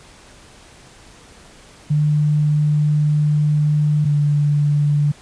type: tone pair in turn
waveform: sine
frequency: 149.7 / 146.53 Hz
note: D3 / D3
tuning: +33 / -4 cents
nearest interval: unison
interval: 37 cents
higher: first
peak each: -13 dBFS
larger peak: neither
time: 1.9-4.05 / 4.05-5.12 s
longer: first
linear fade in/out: 10 ms
effects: pink hiss -45 dBFS RMS until 5.21 s + resampled to 22050 Hz